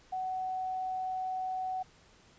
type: tone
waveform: sine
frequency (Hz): 748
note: F#5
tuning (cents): +19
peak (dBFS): -32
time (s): 0.12-1.83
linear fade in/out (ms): 10
effects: pink hiss -61 dBFS RMS until 2.38 s + resampled to 16000 Hz